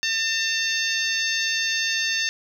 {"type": "harmonic tone with a mistuned harmonic", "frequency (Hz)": 901, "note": "A5", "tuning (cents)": 41, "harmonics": [2, 3, 4, 5, 6, 7], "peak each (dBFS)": [-26, -28, -29, -30, -31, -31], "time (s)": [0.03, 2.29], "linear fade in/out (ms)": 0, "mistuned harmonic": 6, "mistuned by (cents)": -26, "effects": ["8-bit"]}